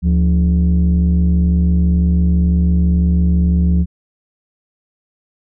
sine tone pair together, 74 / 176 Hz, D2 / F3, +14 / +14 cents, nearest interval octave + minor third, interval 1500 cents, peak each -10 / -12 dBFS, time 0.02-3.86 s, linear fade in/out 50 ms, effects tanh soft clip ceiling -7 dBFS

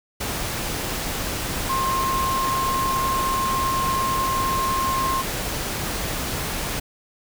sine tone in noise, 1062 Hz, C6, 25 cents sharp, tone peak -21 dBFS, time 1.69-5.22 s, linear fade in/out 10 ms, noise pink, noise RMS -27 dBFS, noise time 0.2-6.8 s, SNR +3 dB, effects none

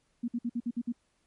sine tone bursts, 237.9 Hz, A#3, 35 cents sharp, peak -28 dBFS, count 7, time 0.23-0.924 s, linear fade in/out 10 ms, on 52 ms, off 55 ms, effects pink hiss -73 dBFS RMS until 1.26 s + MP3 48 kbps

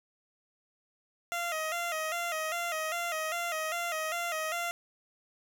15% pulse tone with vibrato, 659.3 Hz, E5, in tune, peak -25 dBFS, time 1.32-4.71 s, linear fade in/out 0 ms, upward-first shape square, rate 2.5 Hz, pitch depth 80 cents each way, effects none

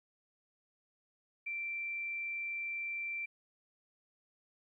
sine tone, 2349 Hz, D7, in tune, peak -36 dBFS, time 1.46-3.26 s, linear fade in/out 10 ms, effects 13-bit

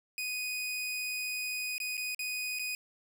sawtooth tone with dropouts, 2489 Hz, D#7, in tune, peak -30 dBFS, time 0.18-2.75 s, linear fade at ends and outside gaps 1 ms, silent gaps 1.781-1.801 / 1.97-1.977 / 2.147-2.192 / 2.588-2.594 s, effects none

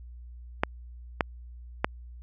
clicks, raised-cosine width 0.5 ms, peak -7 dBFS, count 3, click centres 0.635 / 1.208 / 1.845 s, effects added 60 Hz sine -42 dBFS peak until 2.22 s

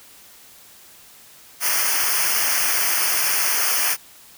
white noise with comb filter, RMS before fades -20 dBFS, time 1.6-3.97 s, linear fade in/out 50 ms, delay 0.26 ms, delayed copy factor -1, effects white hiss -47 dBFS RMS until 4.37 s

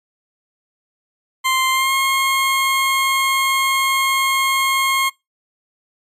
20% pulse tone with pitch glide, 1046.5 to 1075.3 Hz, C6 to C6, 0 to +47 cents, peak -10 dBFS, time 1.44-5.1 s, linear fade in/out 20 ms, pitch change +47 cents, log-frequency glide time 1.72-1.93 s, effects noise-tail reverb RT60 0.2 s tail -22 dB re dry + MP3 64 kbps

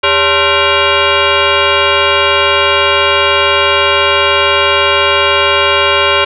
sine tone with frequency modulation, 887 Hz, A5, 14 cents sharp, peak -7 dBFS, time 0.03-6.25 s, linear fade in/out 10 ms, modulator 485 Hz, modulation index 4.9, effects none

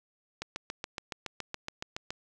click train, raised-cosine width 0.2 ms, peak -18 dBFS, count 13, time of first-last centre 0.42-2.105 s, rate 7.12 Hz, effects none

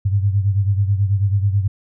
sine beating tone pair, 98 / 107.2 Hz, G2 / A2, 0 / -45 cents, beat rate 9.2 Hz, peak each -15 / -21 dBFS, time 0.05-1.68 s, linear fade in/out 10 ms, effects none

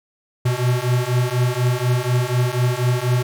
square beating tone pair, 121.8 / 125.9 Hz, B2 / B2, -24 / +34 cents, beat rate 4.1 Hz, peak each -21 / -20 dBFS, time 0.45-3.23 s, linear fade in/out 10 ms, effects none

